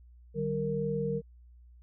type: tone cluster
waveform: sine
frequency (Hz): 151.6 / 193.4 / 462.8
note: D#3 / G3 / A#4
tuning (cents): -45 / -23 / -13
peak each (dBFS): -34 / -35 / -31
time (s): 0.34-1.22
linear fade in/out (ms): 50
effects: added 60 Hz sine -52 dBFS peak until 1.82 s